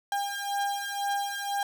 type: beating tone pair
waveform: 35% pulse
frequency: 803 / 805 Hz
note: G5 / G5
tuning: +41 / +46 cents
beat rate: 2 Hz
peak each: -30 dBFS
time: 0.12-1.63 s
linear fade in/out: 2 ms
effects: none